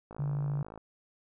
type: click train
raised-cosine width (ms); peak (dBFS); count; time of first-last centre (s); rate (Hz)
1; -31; 37; 0.11-0.777; 54
type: tone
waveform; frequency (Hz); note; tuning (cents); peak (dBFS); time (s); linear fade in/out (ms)
sine; 143.3; D3; -42; -29; 0.19-0.63; 5
effects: none